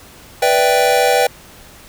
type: chord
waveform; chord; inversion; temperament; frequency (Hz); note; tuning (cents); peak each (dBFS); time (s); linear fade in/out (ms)
square; E minor seventh; second; equal; 493.9 / 587.3 / 659.3 / 784; B4 / D5 / E5 / G5; 0 / 0 / 0 / 0; -16 / -19 / -21 / -16; 0.42-1.27; 5
effects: pink hiss -41 dBFS RMS until 1.88 s